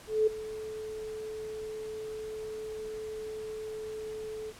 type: tone with ADSR envelope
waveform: sine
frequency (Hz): 433.7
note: A4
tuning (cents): -25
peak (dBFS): -20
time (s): 0.07-4.53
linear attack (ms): 200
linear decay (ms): 10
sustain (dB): -16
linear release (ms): 42
effects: pink hiss -51 dBFS RMS until 4.59 s + low-pass 11000 Hz 12 dB/octave